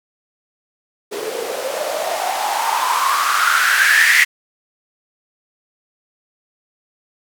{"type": "noise with band-pass filter sweep", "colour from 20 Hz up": "blue", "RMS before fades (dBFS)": -17, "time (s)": [1.11, 4.25], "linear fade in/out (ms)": 20, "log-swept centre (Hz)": [400, 2000], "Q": 7.9, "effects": []}